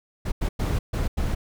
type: noise bursts at uneven times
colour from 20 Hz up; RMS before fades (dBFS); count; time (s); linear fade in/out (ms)
brown; -24; 5; 0.25-0.32 / 0.41-0.49 / 0.59-0.79 / 0.93-1.08 / 1.17-1.35; 10
effects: none